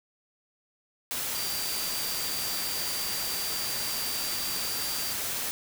sine tone in noise, 4699 Hz, D8, in tune, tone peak -35 dBFS, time 1.35-5.13 s, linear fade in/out 0 ms, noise white, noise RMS -32 dBFS, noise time 1.11-5.51 s, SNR -6 dB, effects none

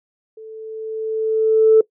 sine tone with level ramp, 440 Hz, A4, in tune, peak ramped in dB -34 to -5 dBFS, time 0.37-1.81 s, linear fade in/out 5 ms, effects noise-tail reverb RT60 0.1 s tail -21 dB re dry + tanh soft clip ceiling -2 dBFS

